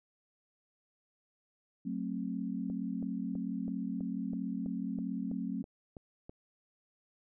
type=chord; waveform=sine; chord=F# diminished; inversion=none; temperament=just; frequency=185 / 222 / 266.4 Hz; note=F#3 / A3 / C4; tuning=0 / +16 / +31 cents; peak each=-38 dBFS; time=1.85-5.63 s; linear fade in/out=10 ms
type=click train; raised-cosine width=2 ms; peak=-33 dBFS; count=12; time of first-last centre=2.7-6.295 s; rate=3.06 Hz
effects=none